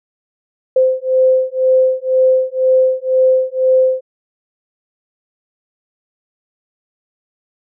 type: beating tone pair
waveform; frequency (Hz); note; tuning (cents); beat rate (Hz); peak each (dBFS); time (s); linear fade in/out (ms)
sine; 517 / 519; C5 / C5; -21 / -14; 2; -13; 0.76-4.01; 5
effects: none